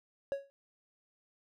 triangle tone with exponential decay, 554.4 Hz, C#5, in tune, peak -26 dBFS, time 0.32-0.5 s, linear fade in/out 0 ms, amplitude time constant 39 ms, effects none

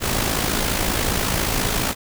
pink noise with amplitude modulation, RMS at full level -19 dBFS, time 0-1.95 s, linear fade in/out 50 ms, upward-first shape sine, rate 54.6 Hz, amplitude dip 55%, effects none

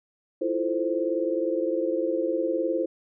sine chord, F major seventh, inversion third, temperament equal, 329.6 / 349.2 / 440 / 523.3 Hz, E4 / F4 / A4 / C5, 0 / 0 / 0 / 0 cents, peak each -28 / -30 / -32 / -27 dBFS, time 0.41-2.86 s, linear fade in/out 10 ms, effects none

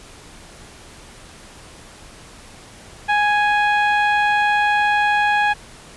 15% pulse tone with low-pass filter, 830.6 Hz, G#5, in tune, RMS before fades -17 dBFS, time 3.08-5.54 s, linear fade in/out 20 ms, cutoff 2000 Hz, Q 0.74, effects pink hiss -42 dBFS RMS until 5.96 s + resampled to 24000 Hz

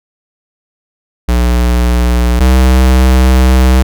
square tone pair in turn, 60.4 / 63.99 Hz, B1 / C2, -38 / -38 cents, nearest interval minor second, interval 100 cents, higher second, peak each -8 / -5 dBFS, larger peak second, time 1.28-2.4 / 2.4-3.83 s, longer second, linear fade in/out 10 ms, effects none

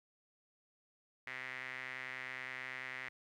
sawtooth tone with band-pass filter, 129.4 Hz, C3, 19 cents flat, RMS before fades -45 dBFS, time 1.27-3.09 s, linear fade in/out 2 ms, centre 2000 Hz, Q 5.5, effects none

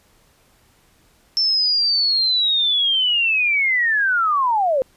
sine linear sweep, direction down, 5370 to 501 Hz, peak -15 dBFS, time 1.37-4.82 s, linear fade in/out 0 ms, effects pink hiss -57 dBFS RMS until 4.96 s + resampled to 32000 Hz

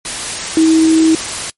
sine tone in noise, 321 Hz, E4, 46 cents flat, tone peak -6 dBFS, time 0.57-1.15 s, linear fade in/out 2 ms, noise white, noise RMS -21 dBFS, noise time 0.05-1.5 s, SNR +12 dB, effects noise-tail reverb RT60 0.1 s tail -22 dB re dry + MP3 48 kbps

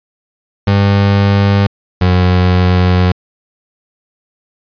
30% pulse tone pair in turn, 100 / 90.74 Hz, G2 / F#2, +35 / -33 cents, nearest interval major second, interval 168 cents, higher first, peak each -5 dBFS, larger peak neither, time 0.67-1.67 / 2.01-3.12 s, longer second, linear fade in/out 5 ms, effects resampled to 11025 Hz

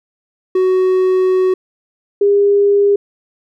triangle / sine tone pair in turn, 372.3 / 404.2 Hz, F#4 / G#4, +11 / -47 cents, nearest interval minor second, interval 142 cents, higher second, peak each -8 dBFS, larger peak neither, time 0.55-1.54 / 2.21-2.96 s, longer first, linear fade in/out 5 ms, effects none

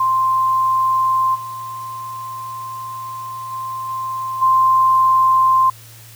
sine tone with level steps, 1046.5 Hz, C6, in tune, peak -13 / -26 / -23 / -21 / -10 dBFS, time 0-5.7 s, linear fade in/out 5 ms, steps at 1.34 / 3.51 / 3.88 / 4.41 s, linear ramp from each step 20 ms, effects added 113 Hz sine -41 dBFS peak until 6.15 s + white hiss -43 dBFS RMS until 6.15 s

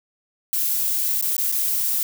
violet noise with dropouts, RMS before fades -22 dBFS, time 0.53-2.03 s, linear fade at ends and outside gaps 0 ms, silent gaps 1.212-1.225 / 1.366-1.381 / 1.516-1.524 s, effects none

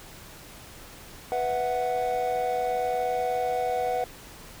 triangle chord, B suspended fourth, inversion none, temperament equal, 493.9 / 659.3 / 740 Hz, B4 / E5 / F#5, 0 / 0 / 0 cents, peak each -27 / -31 / -25 dBFS, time 1.32-4.04 s, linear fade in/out 0 ms, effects pink hiss -46 dBFS RMS until 4.6 s

